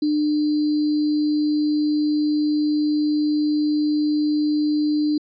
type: tone with sample-and-hold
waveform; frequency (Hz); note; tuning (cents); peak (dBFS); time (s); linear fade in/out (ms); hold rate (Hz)
sine; 300; D4; +37; -17; 0.02-5.18; 5; 4410
effects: resampled to 16000 Hz